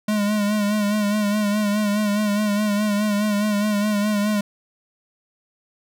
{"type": "tone with vibrato", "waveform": "square", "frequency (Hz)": 208, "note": "G#3", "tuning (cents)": 3, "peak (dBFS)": -19, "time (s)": [0.08, 4.41], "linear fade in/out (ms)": 5, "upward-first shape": "sine", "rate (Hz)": 4.8, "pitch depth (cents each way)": 46, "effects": []}